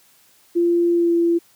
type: tone with pitch glide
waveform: sine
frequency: 344 to 339.5 Hz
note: F4 to F4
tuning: -26 to -49 cents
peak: -14 dBFS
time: 0.55-1.39 s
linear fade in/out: 20 ms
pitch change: -23 cents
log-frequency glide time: 0.93-1.13 s
effects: white hiss -55 dBFS RMS until 1.55 s + high-pass 80 Hz 12 dB/octave